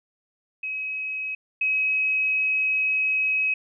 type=tone pair in turn; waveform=sine; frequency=2549 / 2549 Hz; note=D#7 / D#7; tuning=+41 / +41 cents; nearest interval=unison; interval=0 cents; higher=neither; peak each=-27 / -20 dBFS; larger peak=second; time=0.63-1.35 / 1.61-3.54 s; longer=second; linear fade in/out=5 ms; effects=none